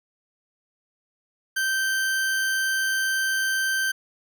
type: tone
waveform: 40% pulse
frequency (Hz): 1558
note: G6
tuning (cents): -11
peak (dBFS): -21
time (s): 1.56-3.92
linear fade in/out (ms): 10
effects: none